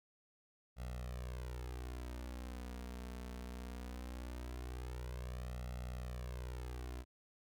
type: tone with flanger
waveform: sawtooth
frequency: 61.74 Hz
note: B1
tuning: in tune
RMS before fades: -45 dBFS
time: 0.76-7.05 s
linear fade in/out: 50 ms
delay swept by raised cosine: 1.5 to 4.5 ms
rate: 0.2 Hz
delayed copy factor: +0.9
effects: none